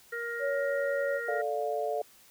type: harmonic tone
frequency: 469.4 Hz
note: A#4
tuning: 12 cents sharp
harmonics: 1 / 3 / 4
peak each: -37 / -37 / -37 dBFS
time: 0.12-1.42 s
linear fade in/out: 10 ms
type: tone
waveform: sine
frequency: 560 Hz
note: C#5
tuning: 18 cents sharp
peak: -28 dBFS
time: 0.39-1.21 s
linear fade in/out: 50 ms
type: chord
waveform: sine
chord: D minor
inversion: second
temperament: equal with one note detuned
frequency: 440 / 587.3 / 703.3 Hz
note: A4 / D5 / F5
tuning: 0 / 0 / +12 cents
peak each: -33 dBFS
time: 1.28-2.02 s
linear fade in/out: 5 ms
effects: white hiss -58 dBFS RMS until 2.3 s